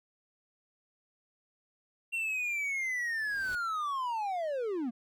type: linear sweep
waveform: triangle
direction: down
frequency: 2745 to 220.7 Hz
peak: -29 dBFS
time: 2.12-4.91 s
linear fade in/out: 20 ms
type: noise with exponential growth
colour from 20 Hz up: pink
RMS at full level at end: -46 dBFS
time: 2.86-3.55 s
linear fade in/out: 1 ms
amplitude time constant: 150 ms
effects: none